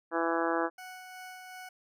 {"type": "harmonic tone", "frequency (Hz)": 166.4, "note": "E3", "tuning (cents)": 17, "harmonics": [2, 3, 4, 5, 6, 7, 8, 9, 10], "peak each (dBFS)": [-32, -34, -35, -36, -37, -37, -38, -39, -39], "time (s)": [0.11, 0.7], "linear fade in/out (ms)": 50}
{"type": "tone with tremolo", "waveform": "20% pulse", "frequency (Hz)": 740, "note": "F#5", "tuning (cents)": 0, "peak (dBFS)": -38, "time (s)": [0.78, 1.69], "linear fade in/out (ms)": 5, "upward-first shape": "sine", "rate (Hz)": 2.7, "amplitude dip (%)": 30}
{"effects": []}